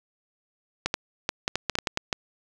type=clicks; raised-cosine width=0.2 ms; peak=-7 dBFS; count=11; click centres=0.86 / 0.941 / 1.291 / 1.479 / 1.556 / 1.697 / 1.754 / 1.787 / 1.872 / 1.974 / 2.128 s; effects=7-bit